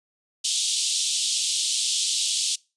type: band-pass noise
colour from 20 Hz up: pink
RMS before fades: -25 dBFS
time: 0.44-2.56 s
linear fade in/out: 10 ms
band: 3100 to 9400 Hz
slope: 48 dB/octave
effects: noise-tail reverb RT60 0.3 s tail -25 dB re dry + resampled to 24000 Hz